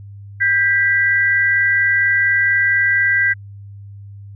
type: tone pair together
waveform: sine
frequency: 1591 / 1966.7 Hz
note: G6 / B6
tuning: +25 / -8 cents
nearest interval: major third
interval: 367 cents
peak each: -15 dBFS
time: 0.4-3.34 s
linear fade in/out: 20 ms
effects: added 100 Hz sine -33 dBFS peak until 4.35 s